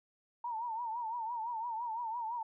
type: tone with vibrato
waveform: sine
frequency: 923 Hz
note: A#5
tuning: 17 cents flat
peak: -35 dBFS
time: 0.44-2.43 s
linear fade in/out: 5 ms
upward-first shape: triangle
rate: 5.9 Hz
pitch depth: 120 cents each way
effects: none